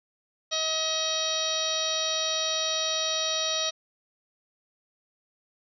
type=harmonic tone; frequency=635 Hz; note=D#5; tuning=35 cents sharp; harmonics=1 / 2 / 3 / 4 / 5 / 6 / 7 / 8 / 9; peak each=-33 / -37 / -40 / -39 / -34 / -30 / -35 / -40 / -32 dBFS; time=0.51-3.71 s; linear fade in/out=20 ms; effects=none